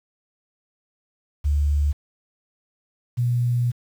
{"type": "tone pair in turn", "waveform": "sine", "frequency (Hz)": [72.8, 121.31], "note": ["D2", "B2"], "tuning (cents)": [-15, -31], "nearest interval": "major sixth", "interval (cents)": 884, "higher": "second", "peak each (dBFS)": [-17, -18], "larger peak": "first", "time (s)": [[1.44, 1.93], [3.17, 3.72]], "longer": "second", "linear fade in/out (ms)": 20, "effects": ["8-bit"]}